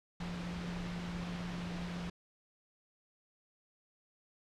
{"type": "tone in noise", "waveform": "sine", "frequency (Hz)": 174.9, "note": "F3", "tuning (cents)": 3, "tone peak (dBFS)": -39, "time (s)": [0.2, 2.1], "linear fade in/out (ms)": 5, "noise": "pink", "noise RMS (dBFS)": -44, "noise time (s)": [0.2, 2.1], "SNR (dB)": 2, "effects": ["low-pass 4000 Hz 12 dB/octave"]}